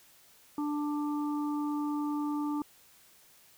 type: harmonic tone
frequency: 295 Hz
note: D4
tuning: 8 cents sharp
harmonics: 1 / 3 / 4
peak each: -30 / -40 / -42 dBFS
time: 0.58-2.62 s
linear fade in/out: 2 ms
effects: white hiss -60 dBFS RMS until 3.57 s